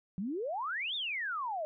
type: exponential two-way sweep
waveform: sine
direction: up then down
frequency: 175.3 to 3729 to 597 Hz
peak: -33 dBFS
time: 0.18-1.65 s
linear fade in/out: 0 ms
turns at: 0.95 s
effects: none